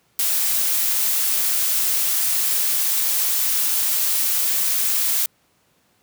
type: noise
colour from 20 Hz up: blue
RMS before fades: -20 dBFS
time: 0.19-5.26 s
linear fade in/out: 2 ms
effects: pink hiss -62 dBFS RMS until 6.02 s + high-pass 100 Hz 12 dB/octave